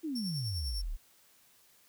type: exponential sweep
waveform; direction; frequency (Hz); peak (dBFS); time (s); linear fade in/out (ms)
sine; down; 339.1 to 31.1; -33; 0.03-0.97; 20
type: tone with tremolo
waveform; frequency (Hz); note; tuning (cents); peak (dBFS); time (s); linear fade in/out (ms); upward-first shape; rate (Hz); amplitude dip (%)
40% pulse; 5450; F8; -43; -36; 0.15-0.82; 10; sine; 10; 50
effects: white hiss -64 dBFS RMS until 1.88 s